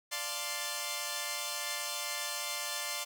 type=chord; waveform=5% pulse; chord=D minor seventh; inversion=none; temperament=equal; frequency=587.3 / 698.5 / 880 / 1046.5 Hz; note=D5 / F5 / A5 / C6; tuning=0 / 0 / 0 / 0 cents; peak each=-28 / -30 / -31 / -27 dBFS; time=0.11-3.05 s; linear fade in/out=20 ms; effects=none